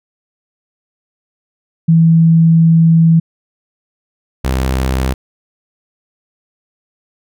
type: tone pair in turn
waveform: sine / sawtooth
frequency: 164.1 / 65.12 Hz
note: E3 / C2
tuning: -8 / -8 cents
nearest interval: octave + major third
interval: 1600 cents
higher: first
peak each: -5 / -9 dBFS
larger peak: first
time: 1.88-3.2 / 4.44-5.14 s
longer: first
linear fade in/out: 10 ms
effects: none